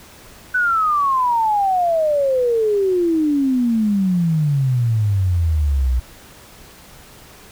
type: exponential sweep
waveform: sine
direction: down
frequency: 1512 to 59.8 Hz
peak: -14 dBFS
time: 0.54-6 s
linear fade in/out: 10 ms
effects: pink hiss -43 dBFS RMS until 7.51 s